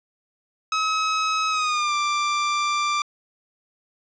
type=tone with pitch glide; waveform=sawtooth; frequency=1280 to 1180.6 Hz; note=D#6 to D6; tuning=+49 to +9 cents; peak=-17 dBFS; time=0.72-3.02 s; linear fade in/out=2 ms; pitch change=-140 cents; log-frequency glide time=1.5-1.94 s; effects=resampled to 16000 Hz + 8-bit